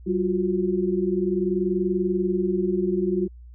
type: tone cluster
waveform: sine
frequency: 191.3 / 347.9 / 368.4 Hz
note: G3 / F4 / F#4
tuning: -42 / -7 / -7 cents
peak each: -25 dBFS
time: 0.06-3.28 s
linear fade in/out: 20 ms
effects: added 60 Hz sine -41 dBFS peak until 3.54 s